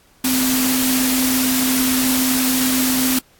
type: tone in noise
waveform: sine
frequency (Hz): 258.1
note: C4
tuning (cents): -23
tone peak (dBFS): -17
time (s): 0.24-3.19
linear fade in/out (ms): 5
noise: white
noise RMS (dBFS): -20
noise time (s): 0.24-3.19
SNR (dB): 0
effects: pink hiss -54 dBFS RMS until 3.39 s + AAC 64 kbps